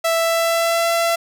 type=tone with pitch glide; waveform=sawtooth; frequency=661 to 673.7 Hz; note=E5 to E5; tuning=+5 to +38 cents; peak=-12 dBFS; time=0.04-1.16 s; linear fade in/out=10 ms; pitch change=+33 cents; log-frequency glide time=0.16-0.88 s; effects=none